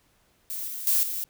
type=noise with level steps; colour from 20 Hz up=violet; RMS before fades=-33 / -35 / -22 / -31 dBFS; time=0.5-1.24 s; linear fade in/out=0 ms; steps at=0.68 / 0.87 / 1.03 s; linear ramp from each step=2 ms; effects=pink hiss -65 dBFS RMS until 1.29 s